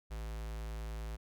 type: tone with notch filter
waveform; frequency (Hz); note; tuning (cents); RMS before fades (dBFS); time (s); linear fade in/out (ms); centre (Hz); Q
square; 55; A1; 0; -41; 0.1-1.17; 20; 230; 1.5
effects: none